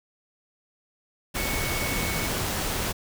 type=tone in noise; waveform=sine; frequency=2217 Hz; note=C#7; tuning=in tune; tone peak=-33 dBFS; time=1.36-2.28 s; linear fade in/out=20 ms; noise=pink; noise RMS=-28 dBFS; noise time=1.34-2.93 s; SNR=-8 dB; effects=none